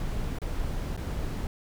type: noise with dropouts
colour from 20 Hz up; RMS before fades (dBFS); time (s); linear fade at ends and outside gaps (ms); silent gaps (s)
brown; -31; 0-1.47; 1; 0.386-0.417 / 0.966-0.975
effects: none